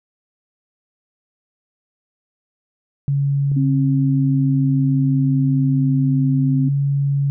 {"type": "tone", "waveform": "sine", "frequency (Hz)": 140.2, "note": "C#3", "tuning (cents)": 20, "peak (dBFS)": -15, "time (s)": [3.08, 7.3], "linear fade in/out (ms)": 0}
{"type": "click", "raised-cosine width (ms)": 3, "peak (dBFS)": -22, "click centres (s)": 3.517}
{"type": "tone with pitch glide", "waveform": "sine", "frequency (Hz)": [268.7, 262.9], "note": ["C4", "C4"], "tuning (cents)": [46, 8], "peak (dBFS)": -18, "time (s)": [3.56, 6.69], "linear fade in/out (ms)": 10, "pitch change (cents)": -38, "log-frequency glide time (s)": [3.78, 6.1]}
{"effects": []}